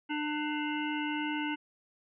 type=harmonic tone with a mistuned harmonic; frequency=299.6 Hz; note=D4; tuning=35 cents sharp; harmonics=1 / 3 / 5 / 7 / 9 / 10; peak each=-33 / -38 / -40 / -41 / -43 / -43 dBFS; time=0.09-1.56 s; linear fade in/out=20 ms; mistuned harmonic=10; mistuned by=-52 cents; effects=none